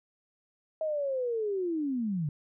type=linear sweep; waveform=sine; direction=down; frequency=640 to 140 Hz; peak=-28 dBFS; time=0.81-2.29 s; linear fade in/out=2 ms; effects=none